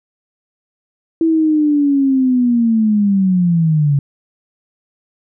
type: linear sweep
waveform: sine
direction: down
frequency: 329.6 to 138.59 Hz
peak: -10 dBFS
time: 1.21-3.99 s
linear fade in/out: 2 ms
effects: none